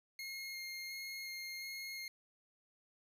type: tone with vibrato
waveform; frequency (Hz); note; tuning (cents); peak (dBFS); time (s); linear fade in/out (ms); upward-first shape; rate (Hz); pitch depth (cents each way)
25% pulse; 2140; C7; +38; -39; 0.19-2.08; 2; square; 1.4; 9
effects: none